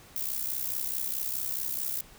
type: noise with amplitude modulation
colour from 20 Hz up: violet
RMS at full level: -29 dBFS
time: 0.16-2.01 s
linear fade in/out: 2 ms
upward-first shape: sine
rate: 64.7 Hz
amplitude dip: 75%
effects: pink hiss -53 dBFS RMS until 2.18 s